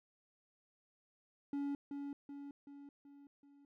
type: tone with echo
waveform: triangle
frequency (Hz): 282.8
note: C#4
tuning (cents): +35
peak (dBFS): -34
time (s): 1.53-1.75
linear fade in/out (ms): 2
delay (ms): 380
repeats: 5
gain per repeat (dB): -5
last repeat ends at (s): 3.65
effects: none